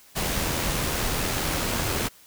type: noise with amplitude modulation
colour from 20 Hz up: pink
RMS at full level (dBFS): -25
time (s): 0.15-2.09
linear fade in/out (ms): 20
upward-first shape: sine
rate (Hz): 84.6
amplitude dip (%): 30
effects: white hiss -53 dBFS RMS until 2.26 s